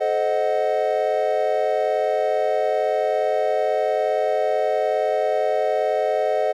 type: chord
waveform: triangle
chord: A diminished seventh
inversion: none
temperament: equal with one note detuned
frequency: 432.9 / 523.3 / 622.3 / 740 Hz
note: A4 / C5 / Eb5 / Gb5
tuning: -28 / 0 / 0 / 0 cents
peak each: -23 / -23 / -20 / -23 dBFS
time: 0-6.53 s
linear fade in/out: 20 ms
effects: none